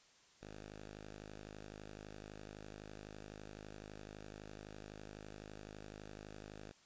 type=tone; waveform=5% pulse; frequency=51.9 Hz; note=G#1; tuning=in tune; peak=-39 dBFS; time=0.41-6.72 s; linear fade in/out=10 ms; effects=white hiss -67 dBFS RMS until 6.85 s + resampled to 16000 Hz